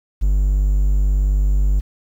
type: tone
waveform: triangle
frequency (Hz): 49.29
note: G1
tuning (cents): +10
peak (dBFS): -11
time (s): 0.21-1.81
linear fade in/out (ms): 20
effects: 8-bit